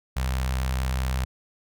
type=tone with notch filter; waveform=sawtooth; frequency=64.6 Hz; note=C2; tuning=21 cents flat; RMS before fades=-26 dBFS; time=0.16-1.25 s; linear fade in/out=10 ms; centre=330 Hz; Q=0.52; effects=none